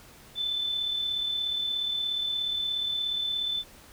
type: tone with amplitude modulation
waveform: sine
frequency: 3520 Hz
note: A7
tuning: in tune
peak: -25 dBFS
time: 0.35-3.64 s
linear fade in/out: 50 ms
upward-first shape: sine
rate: 36.9 Hz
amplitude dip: 40%
effects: pink hiss -52 dBFS RMS until 3.92 s